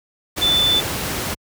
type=tone in noise; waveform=sine; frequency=3514 Hz; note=A7; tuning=3 cents flat; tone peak=-14 dBFS; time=0.41-0.81 s; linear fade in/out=20 ms; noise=pink; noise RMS=-24 dBFS; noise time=0.36-1.35 s; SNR=+7 dB; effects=high-pass 60 Hz 12 dB/octave